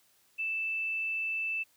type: tone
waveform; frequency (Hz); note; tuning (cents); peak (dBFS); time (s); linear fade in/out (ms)
sine; 2643; E7; +4; -30; 0.38-1.64; 20
effects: white hiss -67 dBFS RMS until 1.76 s + high-pass 60 Hz 12 dB/octave

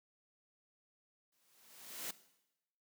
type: noise with exponential growth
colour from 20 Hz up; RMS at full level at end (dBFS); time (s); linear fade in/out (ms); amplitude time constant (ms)
white; -40; 1.32-2.11; 5; 170
effects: noise-tail reverb RT60 0.9 s tail -17 dB re dry + high-pass 150 Hz 12 dB/octave

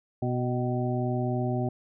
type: harmonic tone with a mistuned harmonic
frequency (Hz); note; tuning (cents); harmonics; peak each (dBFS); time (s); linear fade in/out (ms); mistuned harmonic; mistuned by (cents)
123.47; B2; 0; 1 / 2 / 3 / 5 / 6; -28 / -31 / -33 / -35 / -36; 0.22-1.69; 5; 6; +49
effects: none

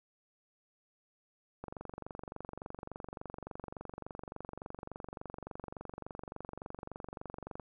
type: click train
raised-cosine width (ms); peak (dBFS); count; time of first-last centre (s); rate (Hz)
1; -28; 141; 1.64-7.597; 23.5
effects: none

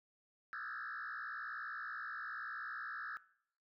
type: tone with frequency modulation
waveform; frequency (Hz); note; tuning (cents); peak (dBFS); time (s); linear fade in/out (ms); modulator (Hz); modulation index
sine; 1500; F#6; +23; -40; 0.53-3.17; 0; 60.5; 3.9
effects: noise-tail reverb RT60 0.6 s tail -19 dB re dry + tanh soft clip ceiling -38 dBFS

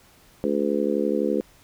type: harmonic tone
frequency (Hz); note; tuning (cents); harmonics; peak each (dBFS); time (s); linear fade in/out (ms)
71.9; D2; -36; 3 / 4 / 5 / 6 / 7; -27 / -27 / -27 / -27 / -27; 0.44-1.41; 0
effects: pink hiss -55 dBFS RMS until 1.63 s

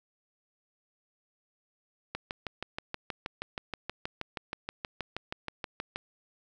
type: click train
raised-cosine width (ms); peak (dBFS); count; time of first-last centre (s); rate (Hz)
0.3; -18; 25; 2.15-5.96; 6.3
effects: none

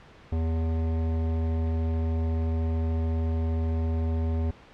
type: tone with hard clipping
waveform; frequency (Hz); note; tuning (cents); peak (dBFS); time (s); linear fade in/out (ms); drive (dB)
sine; 81.2; E2; -26; -26; 0.32-4.51; 5; 15
effects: pink hiss -51 dBFS RMS until 4.73 s + low-pass 3000 Hz 12 dB/octave

